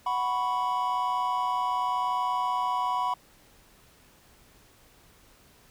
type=chord; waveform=triangle; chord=F# suspended fourth; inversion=none; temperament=equal; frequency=740 / 987.8 / 1108.7 Hz; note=F#5 / B5 / C#6; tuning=0 / 0 / 0 cents; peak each=-30 / -25 / -31 dBFS; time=0.06-3.14 s; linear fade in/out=5 ms; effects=pink hiss -58 dBFS RMS until 5.7 s